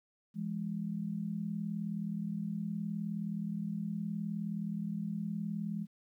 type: tone pair together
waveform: sine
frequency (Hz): 168.47 / 207.7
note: E3 / G#3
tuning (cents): +38 / 0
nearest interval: major third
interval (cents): 362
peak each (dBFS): -38 / -36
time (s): 0.34-5.87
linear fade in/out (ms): 50
effects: 12-bit